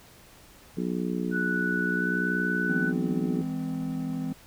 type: harmonic tone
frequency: 60.7 Hz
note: B1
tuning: 29 cents flat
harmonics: 3 / 4 / 5 / 6 / 7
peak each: -30 / -32 / -34 / -36 / -37 dBFS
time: 0.77-3.42 s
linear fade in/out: 5 ms
type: tone with pitch glide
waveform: sine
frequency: 1480 to 1492 Hz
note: F#6 to F#6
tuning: 0 to +14 cents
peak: -27 dBFS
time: 1.31-2.93 s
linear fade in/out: 50 ms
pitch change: +14 cents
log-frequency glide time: 1.96-2.04 s
type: chord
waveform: triangle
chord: E augmented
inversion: none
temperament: just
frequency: 164.81 / 206 / 257.5 Hz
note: E3 / G#3 / B#3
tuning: 0 / -14 / -28 cents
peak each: -31 / -35 / -29 dBFS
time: 2.69-4.33 s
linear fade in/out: 5 ms
effects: pink hiss -53 dBFS RMS until 4.46 s